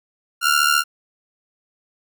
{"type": "ring-modulated tone", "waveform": "sawtooth", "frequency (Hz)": 1396.9, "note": "F6", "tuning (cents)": 0, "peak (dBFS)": -8, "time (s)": [0.41, 0.84], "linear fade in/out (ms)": 50, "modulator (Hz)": 37.2, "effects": []}